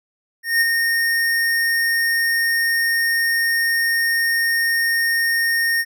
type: tone with ADSR envelope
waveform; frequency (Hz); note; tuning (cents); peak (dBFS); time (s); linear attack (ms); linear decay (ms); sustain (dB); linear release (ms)
square; 1842; A#6; -21; -13; 0.43-5.85; 180; 25; -4; 48
effects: none